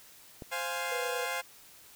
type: click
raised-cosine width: 2 ms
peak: -28 dBFS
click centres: 0.422 s
type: chord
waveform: 15% pulse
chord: F minor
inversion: second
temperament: equal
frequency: 523.3 / 698.5 / 830.6 Hz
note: C5 / F5 / Ab5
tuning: 0 / 0 / 0 cents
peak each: -30 / -31 / -31 dBFS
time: 0.51-1.42 s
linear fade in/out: 20 ms
type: tone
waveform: sine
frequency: 493.9 Hz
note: B4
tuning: in tune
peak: -35 dBFS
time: 0.91-1.26 s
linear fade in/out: 10 ms
effects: white hiss -55 dBFS RMS until 1.95 s